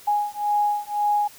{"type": "beating tone pair", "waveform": "sine", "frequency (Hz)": [828, 829.9], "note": ["G#5", "G#5"], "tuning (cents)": [-5, -1], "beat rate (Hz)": 1.9, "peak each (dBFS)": -23, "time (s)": [0.07, 1.28], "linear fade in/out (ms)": 10, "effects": ["white hiss -47 dBFS RMS until 1.38 s"]}